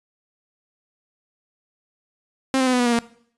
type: tone with pitch steps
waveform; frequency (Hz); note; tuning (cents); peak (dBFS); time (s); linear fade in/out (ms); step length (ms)
sawtooth; 265.3 / 259.7 / 254.2 / 248.8 / 243.6 / 238.4 / 233.4; C4 / C4 / C4 / B3 / B3 / A#3 / A#3; +24 / -13 / -50 / +13 / -24 / +39 / +2; -13; 2.54-2.988; 0; 64
effects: noise-tail reverb RT60 0.6 s tail -20 dB re dry + resampled to 24000 Hz